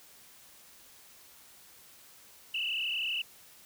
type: tone with frequency modulation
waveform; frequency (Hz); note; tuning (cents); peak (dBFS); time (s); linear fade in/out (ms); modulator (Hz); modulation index
sine; 2800; F7; +4; -30; 2.54-3.22; 5; 36.1; 4.9
effects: white hiss -56 dBFS RMS until 3.65 s